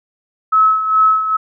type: tone with tremolo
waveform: sine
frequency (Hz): 1292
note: E6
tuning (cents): -35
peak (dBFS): -7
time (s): 0.52-1.37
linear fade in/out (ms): 10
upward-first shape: sine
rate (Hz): 2.4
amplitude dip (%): 65
effects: none